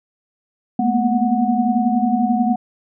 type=tone cluster; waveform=sine; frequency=215.6 / 234.1 / 245.2 / 736 Hz; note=A3 / A#3 / B3 / F#5; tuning=-35 / +8 / -12 / -9 cents; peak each=-20 dBFS; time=0.79-2.56 s; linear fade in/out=5 ms; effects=none